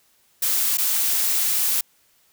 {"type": "noise with dropouts", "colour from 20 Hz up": "blue", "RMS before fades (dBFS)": -21, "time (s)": [0.42, 1.81], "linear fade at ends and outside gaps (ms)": 5, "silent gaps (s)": [0.773, 0.782], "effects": ["white hiss -61 dBFS RMS until 2.32 s"]}